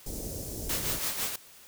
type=band-stop noise; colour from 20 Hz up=pink; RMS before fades=-37 dBFS; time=0.06-0.99 s; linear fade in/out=5 ms; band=570 to 5600 Hz; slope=24 dB/octave
type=noise with tremolo; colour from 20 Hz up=white; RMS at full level=-30 dBFS; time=0.69-1.36 s; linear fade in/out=5 ms; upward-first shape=sine; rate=6 Hz; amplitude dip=55%
effects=white hiss -53 dBFS RMS until 1.67 s